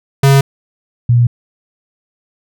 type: tone pair in turn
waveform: square / sine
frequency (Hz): 137.5 / 120.02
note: C#3 / B2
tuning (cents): -14 / -49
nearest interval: major second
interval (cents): 235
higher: first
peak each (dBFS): -6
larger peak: neither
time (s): 0.23-0.41 / 1.09-1.27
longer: neither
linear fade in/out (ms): 5
effects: none